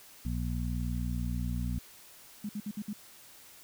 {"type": "harmonic tone", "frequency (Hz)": 60.2, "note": "B1", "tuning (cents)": -44, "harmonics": [1, 2, 3, 4], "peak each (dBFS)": [-33, -36, -38, -39], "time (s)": [0.25, 1.79], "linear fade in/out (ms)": 5}
{"type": "tone bursts", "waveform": "sine", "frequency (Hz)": 207.7, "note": "G#3", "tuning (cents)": 0, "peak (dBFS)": -33, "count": 5, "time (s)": [2.44, 2.932], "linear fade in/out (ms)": 5, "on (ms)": 52, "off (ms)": 58}
{"effects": ["white hiss -54 dBFS RMS until 3.63 s"]}